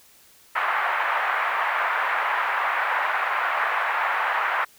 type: band-pass noise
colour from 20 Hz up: pink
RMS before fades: -24 dBFS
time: 0.55-4.65 s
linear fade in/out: 10 ms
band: 830 to 2000 Hz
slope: 24 dB/octave
effects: white hiss -54 dBFS RMS until 4.78 s